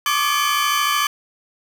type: tone cluster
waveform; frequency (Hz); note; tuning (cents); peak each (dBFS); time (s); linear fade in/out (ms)
35% pulse; 1096 / 1170 / 1223 / 1707 / 3056; C#6 / D6 / D#6 / G#6 / G7; -20 / -7 / -30 / +47 / -45; -25 / -18 / -26 / -24 / -22; 0.06-1.07; 2
effects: 7-bit